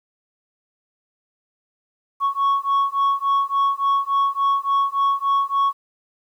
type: beating tone pair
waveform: sine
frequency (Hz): 1107 / 1110.5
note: C#6 / C#6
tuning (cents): -3 / +3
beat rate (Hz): 3.5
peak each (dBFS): -18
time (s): 2.2-5.73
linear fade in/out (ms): 50
effects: tanh soft clip ceiling -14 dBFS + 9-bit